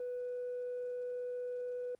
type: tone with tanh clipping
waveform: triangle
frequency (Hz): 493.9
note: B4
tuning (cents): 0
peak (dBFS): -37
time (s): 0-1.95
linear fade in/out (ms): 2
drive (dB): 5
effects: pink hiss -75 dBFS RMS until 1.99 s + Opus 32 kbps